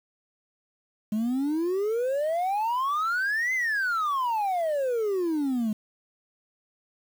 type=exponential two-way sweep; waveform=sine; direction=up then down; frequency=207.8 to 2093 to 207.8 Hz; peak=-21 dBFS; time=1.12-5.73 s; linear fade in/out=5 ms; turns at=3.54 s; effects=tanh soft clip ceiling -23 dBFS + 8-bit